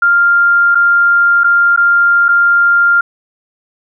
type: tone with dropouts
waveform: sine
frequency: 1396.9 Hz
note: F6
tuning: in tune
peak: -6 dBFS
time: 0.02-3.01 s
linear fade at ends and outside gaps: 5 ms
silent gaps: 0.748-0.753 / 1.436-1.442 / 1.763-1.774 / 2.284-2.288 s
effects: none